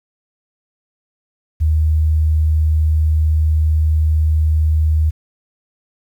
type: tone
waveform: sine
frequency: 77.78 Hz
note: D#2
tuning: in tune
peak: -11 dBFS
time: 1.6-5.11 s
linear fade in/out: 20 ms
effects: 8-bit